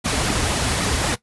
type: noise with flanger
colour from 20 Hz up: pink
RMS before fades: -21 dBFS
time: 0.04-1.16 s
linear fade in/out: 20 ms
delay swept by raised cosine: 1.8 to 6.2 ms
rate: 3.8 Hz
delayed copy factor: -0.75
effects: noise-tail reverb RT60 0.1 s tail -17 dB re dry + resampled to 24000 Hz